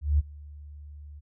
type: tone with ADSR envelope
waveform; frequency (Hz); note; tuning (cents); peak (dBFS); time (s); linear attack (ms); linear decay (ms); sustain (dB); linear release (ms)
sine; 73.4; D2; 0; -17; 0.01-1.21; 180; 24; -24; 28
effects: none